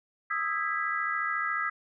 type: chord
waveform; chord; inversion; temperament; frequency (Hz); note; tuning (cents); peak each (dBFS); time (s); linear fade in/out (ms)
sine; E major seventh; third; equal with one note detuned; 1244.5 / 1318.5 / 1644 / 1975.5; D#6 / E6 / G#6 / B6; 0 / 0 / -18 / 0; -33; 0.3-1.7; 10
effects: none